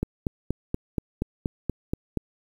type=click train; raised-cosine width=3 ms; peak=-12 dBFS; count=10; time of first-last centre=0.03-2.173 s; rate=4.2 Hz; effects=8-bit